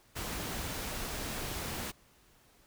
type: noise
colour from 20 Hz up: pink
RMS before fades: -38 dBFS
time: 0.15-1.92 s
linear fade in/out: 20 ms
effects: pink hiss -64 dBFS RMS until 2.66 s